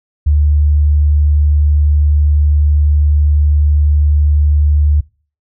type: tone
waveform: sine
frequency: 74 Hz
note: D2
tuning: 14 cents sharp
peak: -7 dBFS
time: 0.26-5.01 s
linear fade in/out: 10 ms
effects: noise-tail reverb RT60 0.4 s tail -24 dB re dry